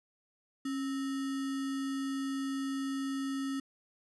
sine tone with sample-and-hold, 272.1 Hz, C#4, 32 cents flat, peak -32 dBFS, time 0.65-3.6 s, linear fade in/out 5 ms, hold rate 1575 Hz, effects resampled to 24000 Hz

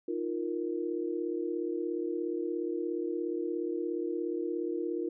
sine chord, Eb suspended second, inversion none, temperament equal with one note detuned, 312.2 / 349.2 / 466.2 Hz, Eb4 / F4 / Bb4, +6 / 0 / 0 cents, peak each -36 / -33 / -37 dBFS, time 0.08-5.09 s, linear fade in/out 5 ms, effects none

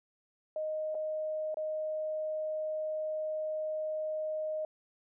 sine tone with dropouts, 621 Hz, D#5, 3 cents flat, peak -32 dBFS, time 0.56-4.65 s, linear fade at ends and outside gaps 2 ms, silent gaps 0.946-0.951 / 1.544-1.57 s, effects none

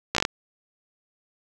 slowing click train, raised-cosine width 0.2 ms, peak -4 dBFS, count 6, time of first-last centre 0.15-0.251 s, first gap 15 ms, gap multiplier 1.15, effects none

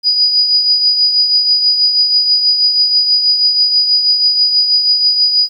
sine tone with tremolo, 4924 Hz, D#8, 19 cents flat, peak -6 dBFS, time 0.03-5.49 s, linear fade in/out 50 ms, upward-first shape triangle, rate 6.2 Hz, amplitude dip 55%, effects 8-bit

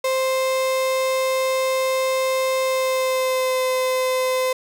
35% pulse tone with pitch glide, 523.3 to 514 Hz, C5 to C5, 0 to -31 cents, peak -17 dBFS, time 0.04-4.53 s, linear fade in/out 5 ms, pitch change -31 cents, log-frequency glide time 2.63-3.64 s, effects none

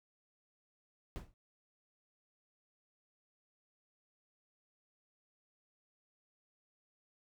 brown noise with exponential decay, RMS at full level -36 dBFS, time 1.16-1.34 s, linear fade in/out 0 ms, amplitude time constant 38 ms, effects none

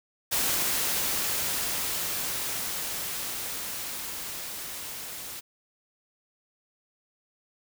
white noise with level ramp, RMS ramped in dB -26 to -39 dBFS, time 0.31-5.41 s, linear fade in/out 20 ms, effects none

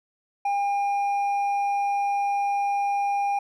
sine tone with hard clipping, 805 Hz, G5, 46 cents sharp, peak -23 dBFS, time 0.45-3.39 s, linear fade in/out 5 ms, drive 4 dB, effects none

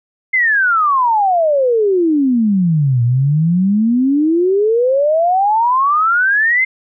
sine exponential two-way sweep, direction down then up, 2110 to 116.7 to 2110 Hz, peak -10 dBFS, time 0.33-6.65 s, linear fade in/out 10 ms, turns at 3.03 s, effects none

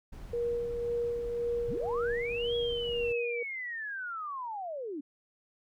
brown noise, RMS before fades -45 dBFS, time 0.12-3.13 s, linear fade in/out 10 ms
sine tone with tremolo, 474.6 Hz, A#4, 31 cents sharp, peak -28 dBFS, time 0.33-3.43 s, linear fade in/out 5 ms, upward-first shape sine, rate 1.9 Hz, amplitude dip 40%
sine linear two-way sweep, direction up then down, 61.9 to 3338 to 266.4 Hz, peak -35 dBFS, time 1.68-5.01 s, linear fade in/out 10 ms, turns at 2.55 s
effects none

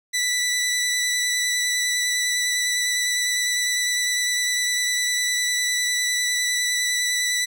15% pulse tone with vibrato, 1975.5 Hz, B6, in tune, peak -14 dBFS, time 0.13-7.46 s, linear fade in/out 20 ms, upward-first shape sine, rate 9.9 Hz, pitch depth 12 cents each way, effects none

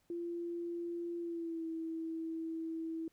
sine tone with pitch glide, 342.9 to 325.5 Hz, F4 to E4, -32 to -22 cents, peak -37 dBFS, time 0.1-3.08 s, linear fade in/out 2 ms, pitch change -90 cents, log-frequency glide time 1.19-1.66 s, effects pink hiss -75 dBFS RMS until 3.12 s

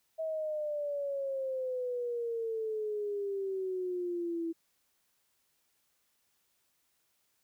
sine exponential sweep, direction down, 646 to 328.3 Hz, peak -32 dBFS, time 0.18-4.53 s, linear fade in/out 20 ms, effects white hiss -75 dBFS RMS until 7.43 s

